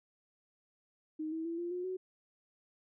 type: tone with pitch steps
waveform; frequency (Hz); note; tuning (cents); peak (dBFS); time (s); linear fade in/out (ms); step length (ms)
sine; 311.6 / 322.8 / 334.4 / 346.3 / 358.8 / 371.6; D#4 / E4 / E4 / F4 / F4 / F#4; +3 / -36 / +25 / -15 / +47 / +7; -35; 1.19-1.97; 10; 130
effects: none